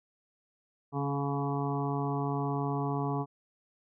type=harmonic tone with a mistuned harmonic; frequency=141.3 Hz; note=C#3; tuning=34 cents sharp; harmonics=1 / 2 / 3 / 5 / 6 / 7 / 8; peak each=-32 / -35 / -37 / -39 / -40 / -40 / -41 dBFS; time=0.92-3.26 s; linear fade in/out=50 ms; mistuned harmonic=2; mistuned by=-18 cents; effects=none